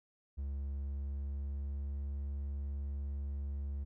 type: tone with pitch glide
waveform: triangle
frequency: 69.5 to 70.23 Hz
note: C#2 to C#2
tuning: +5 to +23 cents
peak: -34 dBFS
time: 0.37-3.85 s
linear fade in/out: 20 ms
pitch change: +18 cents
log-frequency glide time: 0.69-1.99 s
effects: none